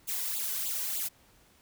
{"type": "noise with flanger", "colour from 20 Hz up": "blue", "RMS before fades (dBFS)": -33, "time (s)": [0.07, 1.09], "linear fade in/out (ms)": 20, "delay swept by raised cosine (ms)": [0.26, 2.06], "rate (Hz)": 3.3, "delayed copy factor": 0.9, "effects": ["pink hiss -62 dBFS RMS until 1.61 s"]}